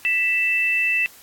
sine tone pair together, 1975.5 / 2653 Hz, B6 / E7, 0 / +10 cents, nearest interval perfect fourth, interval 510 cents, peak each -25 / -18 dBFS, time 0.05-1.06 s, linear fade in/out 0 ms, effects white hiss -47 dBFS RMS until 1.22 s + AAC 64 kbps

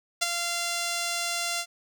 5% pulse tone with ADSR envelope, 690 Hz, F5, 21 cents flat, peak -9 dBFS, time 0.21-1.66 s, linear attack 15 ms, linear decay 21 ms, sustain -7 dB, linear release 64 ms, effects none

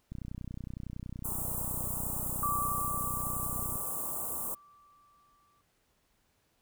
click train, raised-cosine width 5 ms, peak -28 dBFS, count 113, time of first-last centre 0.12-3.756 s, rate 30.8 Hz
white band-stop noise, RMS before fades -36 dBFS, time 1.24-4.55 s, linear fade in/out 10 ms, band 1200 to 7800 Hz, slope 48 dB/octave
sine tone with exponential decay, 1165 Hz, D6, 14 cents flat, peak -28 dBFS, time 2.43-5.61 s, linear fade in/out 1 ms, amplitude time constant 690 ms
effects pink hiss -73 dBFS RMS until 6.61 s

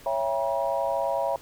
sine chord, C# diminished seventh, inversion none, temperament just, 554.4 / 665.2 / 798.3 / 957.9 Hz, C#5 / E5 / G5 / Bb5, 0 / +16 / +31 / +47 cents, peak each -28 / -28 / -32 / -30 dBFS, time 0.06-1.36 s, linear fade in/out 2 ms, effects pink hiss -50 dBFS RMS until 1.41 s

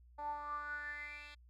10% pulse tone with band-pass filter sweep, 293.7 Hz, D4, in tune, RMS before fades -44 dBFS, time 0.18-1.35 s, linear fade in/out 10 ms, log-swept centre 780 to 3000 Hz, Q 9.9, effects added 60 Hz sine -59 dBFS peak until 1.49 s

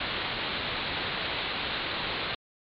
white low-pass noise, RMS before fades -32 dBFS, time 0-2.35 s, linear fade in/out 5 ms, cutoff 4200 Hz, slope 96 dB/octave, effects MP3 64 kbps

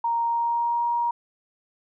sine tone with pitch glide, 932.3 to 946.4 Hz, A#5 to A#5, 0 to +26 cents, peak -21 dBFS, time 0.04-1.11 s, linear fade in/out 5 ms, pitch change +26 cents, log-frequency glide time 0.24-0.87 s, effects none

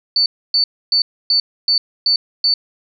sine tone bursts, 4500 Hz, C#8, 25 cents sharp, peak -11 dBFS, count 7, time 0.16-2.54 s, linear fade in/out 2 ms, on 100 ms, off 280 ms, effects none

